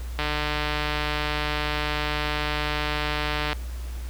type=click train; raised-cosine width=0.3 ms; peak=-10 dBFS; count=502; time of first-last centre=0.19-3.53 s; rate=150 Hz; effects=added 60 Hz sine -30 dBFS peak until 4.09 s + pink hiss -46 dBFS RMS until 4.09 s